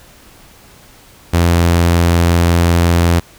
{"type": "tone", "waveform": "sawtooth", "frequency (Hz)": 85.5, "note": "F2", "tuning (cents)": -36, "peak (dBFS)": -5, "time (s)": [1.33, 3.2], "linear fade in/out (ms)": 10, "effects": ["pink hiss -43 dBFS RMS until 3.38 s"]}